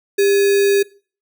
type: tone with sample-and-hold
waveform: sine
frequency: 399.4 Hz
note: G4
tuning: 32 cents sharp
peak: -11 dBFS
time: 0.18-0.83 s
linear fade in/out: 10 ms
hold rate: 2100 Hz
effects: noise-tail reverb RT60 0.4 s tail -22 dB re dry